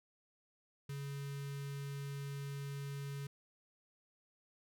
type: tone with notch filter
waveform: square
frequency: 140.2 Hz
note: C#3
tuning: 20 cents sharp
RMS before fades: -43 dBFS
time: 0.89-3.27 s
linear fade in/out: 5 ms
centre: 710 Hz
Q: 0.84
effects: none